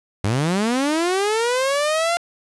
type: linear sweep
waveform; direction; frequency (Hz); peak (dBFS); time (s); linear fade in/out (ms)
sawtooth; up; 92.6 to 698.5; -14; 0.24-2.17; 0
effects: resampled to 24000 Hz + 7-bit